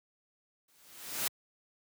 white noise with exponential growth, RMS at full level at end -30 dBFS, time 0.68-1.28 s, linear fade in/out 5 ms, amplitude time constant 130 ms, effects high-pass 100 Hz 12 dB/octave

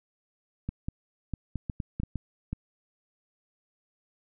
clicks, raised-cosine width 5 ms, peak -19 dBFS, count 10, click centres 0.69 / 0.885 / 1.337 / 1.557 / 1.698 / 1.802 / 2 / 2.034 / 2.157 / 2.53 s, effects none

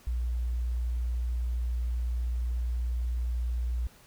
sine tone, 60 Hz, B1, 49 cents flat, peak -27 dBFS, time 0.07-3.87 s, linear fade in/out 0 ms, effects pink hiss -57 dBFS RMS until 4.06 s

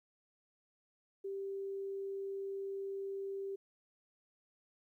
sine tone, 392 Hz, G4, in tune, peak -38 dBFS, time 1.24-3.56 s, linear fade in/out 10 ms, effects 13-bit

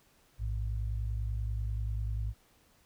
sine tone pair together, 56.58 / 106.8 Hz, A1 / G#2, +49 / +49 cents, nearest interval major seventh, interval 1100 cents, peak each -32 / -36 dBFS, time 0.38-2.34 s, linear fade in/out 50 ms, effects pink hiss -66 dBFS RMS until 2.85 s

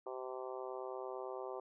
harmonic tone, 128.9 Hz, C3, 26 cents flat, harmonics 3 / 4 / 5 / 6 / 7 / 8 / 9, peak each -45 / -47 / -49 / -51 / -52 / -53 / -54 dBFS, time 0.06-1.6 s, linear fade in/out 5 ms, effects none

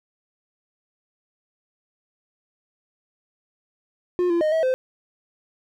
triangle tone with pitch steps, 357.3 / 341.5 / 617 / 644 / 516 Hz, F4 / F4 / D#5 / E5 / C5, +40 / -39 / -15 / -41 / -24 cents, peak -16 dBFS, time 4.19-4.74 s, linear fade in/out 0 ms, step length 110 ms, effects none

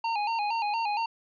square tone with vibrato, 871 Hz, A5, 18 cents flat, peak -27 dBFS, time 0.04-1.06 s, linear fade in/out 5 ms, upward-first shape square, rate 4.3 Hz, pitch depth 85 cents each way, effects resampled to 11025 Hz

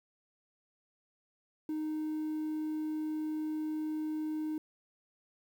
triangle tone, 309.2 Hz, D#4, 11 cents flat, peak -30 dBFS, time 1.69-4.58 s, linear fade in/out 2 ms, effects tanh soft clip ceiling -27 dBFS + 10-bit

